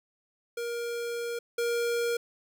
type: tone pair in turn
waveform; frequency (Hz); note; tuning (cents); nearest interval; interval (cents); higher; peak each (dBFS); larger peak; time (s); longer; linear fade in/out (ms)
square; 471.4 / 471.4; A#4 / A#4; +19 / +19; unison; 0; neither; -32 / -27; second; 0.57-1.39 / 1.58-2.17; first; 5
effects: none